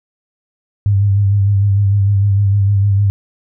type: tone with vibrato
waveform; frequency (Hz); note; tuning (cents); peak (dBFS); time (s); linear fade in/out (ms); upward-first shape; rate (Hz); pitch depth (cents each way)
sine; 100.1; G2; +37; -9; 0.86-3.1; 0; sine; 6.6; 41
effects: none